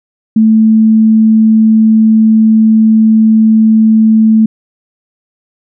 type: tone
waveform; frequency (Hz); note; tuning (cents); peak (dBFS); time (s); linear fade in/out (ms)
sine; 220; A3; 0; -3; 0.36-4.46; 5
effects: none